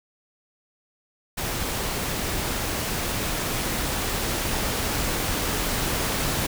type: noise with level ramp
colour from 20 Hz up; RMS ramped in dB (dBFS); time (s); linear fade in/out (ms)
pink; -28 to -25; 1.37-6.47; 10
effects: none